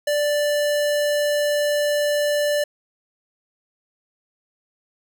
square tone, 587.3 Hz, D5, in tune, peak -19 dBFS, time 0.07-2.64 s, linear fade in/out 5 ms, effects none

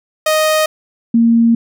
sawtooth / sine tone pair in turn, 622.3 / 231.2 Hz, D#5 / A#3, 0 / -14 cents, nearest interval octave + perfect fourth, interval 1714 cents, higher first, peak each -7 dBFS, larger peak neither, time 0.26-0.66 / 1.14-1.55 s, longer second, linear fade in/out 5 ms, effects none

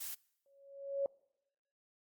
blue noise, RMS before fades -43 dBFS, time 0-0.15 s, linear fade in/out 10 ms
sine tone with exponential growth, 555 Hz, C#5, 2 cents sharp, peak -29 dBFS, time 0.46-1.06 s, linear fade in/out 1 ms, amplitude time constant 130 ms
effects noise-tail reverb RT60 0.9 s tail -25 dB re dry + Opus 48 kbps

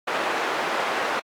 white band-pass noise, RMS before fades -26 dBFS, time 0.07-1.2 s, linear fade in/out 10 ms, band 410 to 1400 Hz, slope 12 dB/octave, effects AAC 64 kbps

